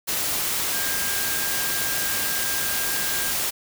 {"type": "tone in noise", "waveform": "sine", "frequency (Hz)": 1607, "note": "G6", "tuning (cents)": 43, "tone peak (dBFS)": -32, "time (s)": [0.72, 3.33], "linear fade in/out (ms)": 20, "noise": "white", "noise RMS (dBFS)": -25, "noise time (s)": [0.07, 3.51], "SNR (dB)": -10, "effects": []}